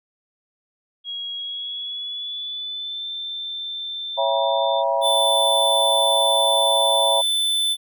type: tone with pitch glide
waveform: sine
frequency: 3300 to 3557 Hz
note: G#7 to A7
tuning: -12 to +18 cents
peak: -27 dBFS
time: 1.04-4.84 s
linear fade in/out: 50 ms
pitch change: +130 cents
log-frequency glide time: 1.36-3.07 s
type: chord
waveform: sine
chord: C# diminished seventh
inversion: none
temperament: just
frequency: 554.4 / 665.2 / 798.3 / 957.9 Hz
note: C#5 / E5 / G5 / Bb5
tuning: 0 / +16 / +31 / +47 cents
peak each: -23 / -22 / -27 / -23 dBFS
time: 4.17-7.22 s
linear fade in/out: 20 ms
type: tone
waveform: square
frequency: 3520 Hz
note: A7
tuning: in tune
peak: -19 dBFS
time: 5.01-7.77 s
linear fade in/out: 50 ms
effects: none